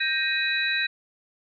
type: tone cluster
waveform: sine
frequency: 1577 / 1867 / 2502 / 3931 Hz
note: G6 / A#6 / D#7 / B7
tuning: +10 / +2 / +9 / -9 cents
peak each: -28 dBFS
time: 0-0.87 s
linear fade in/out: 10 ms
effects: none